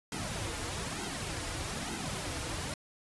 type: noise with flanger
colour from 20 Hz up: pink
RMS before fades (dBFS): -37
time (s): 0.12-2.74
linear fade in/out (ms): 2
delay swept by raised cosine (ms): 1.7 to 5.3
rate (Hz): 1.1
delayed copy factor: -0.75
effects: resampled to 24000 Hz